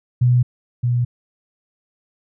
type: tone pair in turn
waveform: sine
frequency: 123.47 / 121.7 Hz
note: B2 / B2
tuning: 0 / -25 cents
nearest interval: unison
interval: 25 cents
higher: first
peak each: -11 / -15 dBFS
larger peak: first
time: 0.21-0.43 / 0.83-1.05 s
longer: neither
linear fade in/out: 10 ms
effects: none